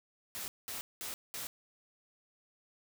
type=noise bursts; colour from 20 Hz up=white; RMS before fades=-41 dBFS; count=4; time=0.35-1.47 s; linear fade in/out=0 ms; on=130 ms; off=200 ms; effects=none